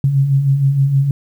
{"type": "beating tone pair", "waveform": "sine", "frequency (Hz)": [132.4, 138.8], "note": ["C3", "C#3"], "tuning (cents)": [21, 3], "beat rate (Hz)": 6.4, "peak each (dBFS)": [-20, -11], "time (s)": [0.04, 1.11], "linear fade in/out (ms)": 2, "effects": ["8-bit"]}